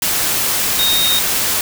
sine tone in noise, 3721 Hz, A#7, 4 cents flat, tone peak -14 dBFS, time 0.79-1.19 s, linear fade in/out 2 ms, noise white, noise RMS -17 dBFS, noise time 0.02-1.61 s, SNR 0 dB, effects none

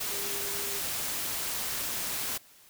sine tone in noise, 401.9 Hz, G4, 43 cents sharp, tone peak -42 dBFS, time 0.11-0.8 s, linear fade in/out 10 ms, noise white, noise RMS -33 dBFS, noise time 0-2.38 s, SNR -12 dB, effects white hiss -57 dBFS RMS until 2.69 s

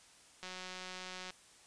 click train, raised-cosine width 0.2 ms, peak -28 dBFS, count 162, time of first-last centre 0.43-1.305 s, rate 184 Hz, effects white hiss -61 dBFS RMS until 1.66 s + resampled to 22050 Hz

